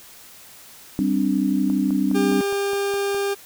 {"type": "chord", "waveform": "sine", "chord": "G suspended fourth", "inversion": "none", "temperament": "equal", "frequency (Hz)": [196, 261.6, 293.7], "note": ["G3", "C4", "D4"], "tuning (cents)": [0, 0, 0], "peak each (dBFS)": -22, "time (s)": [0.99, 2.41], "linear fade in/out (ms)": 0}
{"type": "click train", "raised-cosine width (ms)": 1, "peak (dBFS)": -23, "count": 8, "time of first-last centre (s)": [1.7, 3.146], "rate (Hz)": 4.84}
{"type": "tone", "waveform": "40% pulse", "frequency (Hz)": 400, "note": "G4", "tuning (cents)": 35, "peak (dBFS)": -20, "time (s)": [2.14, 3.35], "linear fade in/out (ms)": 20}
{"effects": ["white hiss -45 dBFS RMS until 3.45 s"]}